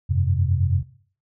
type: chord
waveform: sine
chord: F suspended second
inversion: none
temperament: equal with one note detuned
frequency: 88.83 / 98 / 130.81 Hz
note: F2 / G2 / C3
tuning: +30 / 0 / 0 cents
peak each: -20 / -23 / -23 dBFS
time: 0.09-0.83 s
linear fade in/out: 20 ms
effects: noise-tail reverb RT60 0.5 s tail -17 dB re dry